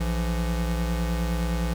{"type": "tone pair together", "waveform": "square", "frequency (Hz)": [59.5, 168.7], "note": ["A#1", "E3"], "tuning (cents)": [36, 40], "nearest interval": "octave + tritone", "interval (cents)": 1804, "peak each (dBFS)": [-26, -29], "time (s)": [0, 1.74], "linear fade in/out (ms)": 10, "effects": []}